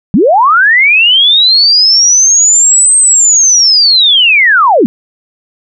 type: linear two-way sweep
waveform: sine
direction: up then down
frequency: 161 to 8372 to 192.1 Hz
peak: -3 dBFS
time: 0.14-4.86 s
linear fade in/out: 0 ms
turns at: 2.97 s
effects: none